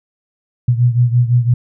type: beating tone pair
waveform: sine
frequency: 120 / 125.9 Hz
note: B2 / B2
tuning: -49 / +34 cents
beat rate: 5.9 Hz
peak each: -11 / -15 dBFS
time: 0.68-1.54 s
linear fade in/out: 5 ms
effects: none